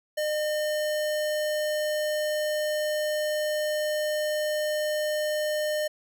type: tone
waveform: square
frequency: 607 Hz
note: D#5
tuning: 43 cents flat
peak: -26 dBFS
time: 0.17-5.88 s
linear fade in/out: 10 ms
effects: none